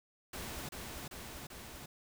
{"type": "noise with echo", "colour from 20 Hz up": "pink", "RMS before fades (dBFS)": -43, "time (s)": [0.33, 0.69], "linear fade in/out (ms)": 5, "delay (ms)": 390, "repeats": 3, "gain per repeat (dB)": -2, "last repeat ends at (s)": 1.86, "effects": []}